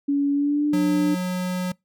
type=tone with pitch glide; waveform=sine; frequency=283.1 to 296.1 Hz; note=C#4 to D4; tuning=+37 to +14 cents; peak=-18 dBFS; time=0.08-1.15 s; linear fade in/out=10 ms; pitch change=+77 cents; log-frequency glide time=0.33-0.67 s
type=tone; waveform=square; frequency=182 Hz; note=F#3; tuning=28 cents flat; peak=-24 dBFS; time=0.73-1.72 s; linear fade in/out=5 ms
effects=noise-tail reverb RT60 0.2 s tail -26 dB re dry